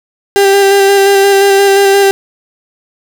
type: tone with vibrato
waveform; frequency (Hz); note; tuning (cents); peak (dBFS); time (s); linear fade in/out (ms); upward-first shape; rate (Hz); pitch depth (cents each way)
35% pulse; 395.4; G4; +15; -3; 0.36-2.11; 0; square; 5.7; 15
effects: none